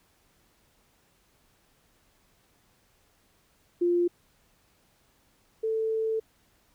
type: tone pair in turn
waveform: sine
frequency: 349.2 / 443.1 Hz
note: F4 / A4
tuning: 0 / +12 cents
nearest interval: major third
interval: 412 cents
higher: second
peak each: -21 / -25 dBFS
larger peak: first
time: 3.81-4.08 / 5.63-6.2 s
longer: second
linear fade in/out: 10 ms
effects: pink hiss -66 dBFS RMS until 6.74 s